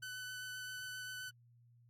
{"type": "tone with vibrato", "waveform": "sawtooth", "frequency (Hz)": 1504, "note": "F#6", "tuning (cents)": 28, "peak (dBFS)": -40, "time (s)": [0.02, 1.3], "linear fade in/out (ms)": 10, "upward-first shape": "sine", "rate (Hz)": 7.6, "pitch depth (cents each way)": 11, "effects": ["added 119 Hz sine -63 dBFS peak until 1.89 s", "AAC 48 kbps"]}